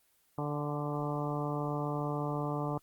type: harmonic tone with a mistuned harmonic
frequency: 147.1 Hz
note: D3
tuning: 3 cents sharp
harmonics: 1 / 2 / 3 / 4 / 5 / 6 / 7 / 8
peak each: -35 / -38 / -40 / -41 / -42 / -43 / -43 / -44 dBFS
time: 0.38-2.78 s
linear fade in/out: 2 ms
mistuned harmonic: 6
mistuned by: -24 cents
effects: white hiss -70 dBFS RMS until 2.82 s + Opus 24 kbps